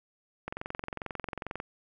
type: click train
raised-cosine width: 0.5 ms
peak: -20 dBFS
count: 26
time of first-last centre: 0.48-1.601 s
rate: 22.3 Hz
effects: none